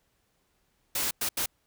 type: noise bursts at uneven times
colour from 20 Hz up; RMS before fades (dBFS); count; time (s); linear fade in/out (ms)
white; -29; 3; 0.95-1.11 / 1.21-1.29 / 1.37-1.46; 5
effects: pink hiss -72 dBFS RMS until 1.66 s